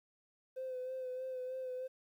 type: tone with vibrato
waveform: triangle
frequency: 513 Hz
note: C5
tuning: 34 cents flat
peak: -35 dBFS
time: 0.56-1.88 s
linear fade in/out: 20 ms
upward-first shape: sine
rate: 3.2 Hz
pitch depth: 29 cents each way
effects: tanh soft clip ceiling -36 dBFS + 12-bit